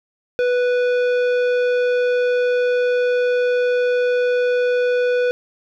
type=tone with tanh clipping; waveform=sine; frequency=493.3 Hz; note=B4; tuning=2 cents flat; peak=-17 dBFS; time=0.39-5.31 s; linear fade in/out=0 ms; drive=13 dB; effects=none